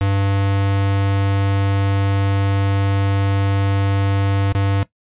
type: tone with dropouts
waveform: square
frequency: 98.6 Hz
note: G2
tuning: 11 cents sharp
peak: -16 dBFS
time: 0.01-4.83 s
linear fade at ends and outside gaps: 0 ms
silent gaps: 4.523-4.55 s
effects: noise-tail reverb RT60 0.1 s tail -17 dB re dry + resampled to 8000 Hz